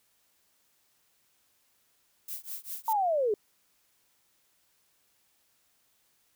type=noise with tremolo; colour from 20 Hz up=violet; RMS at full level=-36 dBFS; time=2.28-2.93 s; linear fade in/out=5 ms; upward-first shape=triangle; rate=5 Hz; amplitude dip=100%
type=linear sweep; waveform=sine; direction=down; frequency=920 to 394.9 Hz; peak=-24 dBFS; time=2.88-3.34 s; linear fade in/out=2 ms
effects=white hiss -70 dBFS RMS until 6.35 s